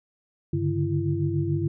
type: tone cluster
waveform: sine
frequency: 98.7 / 141.9 / 148.9 / 336.8 Hz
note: G2 / C#3 / D3 / E4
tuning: +12 / +41 / +24 / +37 cents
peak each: -28 dBFS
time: 0.53-1.68 s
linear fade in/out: 5 ms
effects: none